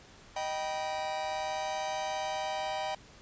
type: chord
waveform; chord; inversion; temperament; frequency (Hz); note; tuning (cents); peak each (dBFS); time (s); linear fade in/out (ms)
45% pulse; Eb augmented; none; just; 622.3 / 777.8 / 972.3; Eb5 / G5 / B5; 0 / -14 / -27; -37 / -35 / -40; 0.36-2.95; 5
effects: pink hiss -55 dBFS RMS until 3.21 s + resampled to 16000 Hz